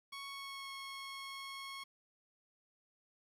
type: tone with pitch glide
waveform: 15% pulse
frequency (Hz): 1108.7 to 1092.8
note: C#6 to C#6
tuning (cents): 0 to -25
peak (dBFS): -38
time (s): 0.12-1.84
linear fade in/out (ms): 10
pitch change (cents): -25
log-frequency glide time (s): 0.28-0.71
effects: low-pass 11000 Hz 12 dB/octave + 11-bit